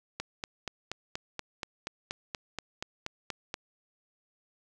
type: click train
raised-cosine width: 0.2 ms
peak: -17 dBFS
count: 15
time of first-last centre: 0.2-3.541 s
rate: 4.19 Hz
effects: none